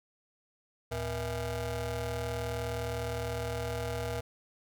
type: ring-modulated tone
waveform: 25% pulse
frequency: 182.8 Hz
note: F#3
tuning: 21 cents flat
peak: -26 dBFS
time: 0.91-4.21 s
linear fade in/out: 10 ms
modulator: 294 Hz
effects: none